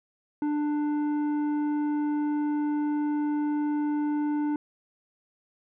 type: tone with tanh clipping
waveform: triangle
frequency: 296.4 Hz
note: D4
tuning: 16 cents sharp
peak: -26 dBFS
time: 0.42-4.56 s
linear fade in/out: 2 ms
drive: 13 dB
effects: none